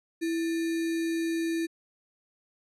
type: tone with sample-and-hold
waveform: sine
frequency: 329.6 Hz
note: E4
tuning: in tune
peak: -26 dBFS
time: 0.21-1.67 s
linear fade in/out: 20 ms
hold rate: 2100 Hz
effects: low-pass 12000 Hz 12 dB/octave